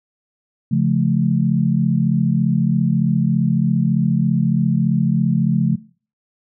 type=chord; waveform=sine; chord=Db augmented; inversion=none; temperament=just; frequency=138.59 / 173.24 / 216.5 Hz; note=Db3 / F3 / A3; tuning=0 / -14 / -28 cents; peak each=-18 dBFS; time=0.71-5.76 s; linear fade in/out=10 ms; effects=noise-tail reverb RT60 0.4 s tail -20 dB re dry